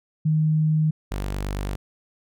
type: tone pair in turn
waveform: sine / sawtooth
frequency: 155.56 / 49 Hz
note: D#3 / G1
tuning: 0 / 0 cents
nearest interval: octave + minor sixth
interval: 2000 cents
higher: first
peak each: -17 / -22 dBFS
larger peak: first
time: 0.25-0.91 / 1.11-1.76 s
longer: first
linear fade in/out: 10 ms
effects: none